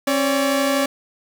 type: tone pair together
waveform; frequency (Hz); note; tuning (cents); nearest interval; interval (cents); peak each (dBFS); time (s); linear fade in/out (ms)
sawtooth; 269.9 / 572; C#4 / D5; -46 / -46; octave + minor second; 1300; -16; 0.07-0.86; 5
effects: none